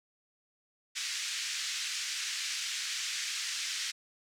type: band-pass noise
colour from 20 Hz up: white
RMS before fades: -36 dBFS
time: 0.95-3.92 s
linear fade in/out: 20 ms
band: 1700 to 6800 Hz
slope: 24 dB/octave
effects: none